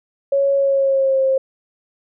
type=tone with pitch glide; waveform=sine; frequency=554.4 to 532.1 Hz; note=C#5 to C5; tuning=0 to +29 cents; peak=-13 dBFS; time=0.32-1.38 s; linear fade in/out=5 ms; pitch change=-71 cents; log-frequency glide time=0.55-1.22 s; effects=none